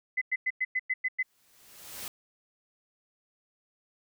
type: tone bursts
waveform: sine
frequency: 2026 Hz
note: B6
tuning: 44 cents sharp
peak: -25 dBFS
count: 8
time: 0.17-1.23 s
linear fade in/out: 10 ms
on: 45 ms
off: 100 ms
type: noise with exponential growth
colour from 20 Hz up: white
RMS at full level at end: -37 dBFS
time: 1.2-2.08 s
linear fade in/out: 2 ms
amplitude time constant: 190 ms
effects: none